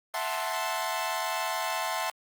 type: chord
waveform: sawtooth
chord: F# half-diminished seventh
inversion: third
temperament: equal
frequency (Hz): 659.3 / 740 / 880 / 1046.5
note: E5 / F#5 / A5 / C6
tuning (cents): 0 / 0 / 0 / 0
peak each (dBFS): -31 / -32 / -30 / -30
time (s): 0.14-2.1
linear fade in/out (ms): 2
effects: Opus 24 kbps